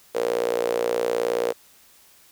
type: tone with high-pass filter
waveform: sawtooth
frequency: 59 Hz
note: A#1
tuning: 22 cents sharp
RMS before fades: -24 dBFS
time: 0.14-1.53 s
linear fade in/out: 20 ms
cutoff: 480 Hz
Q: 7.8
effects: white hiss -54 dBFS RMS until 2.31 s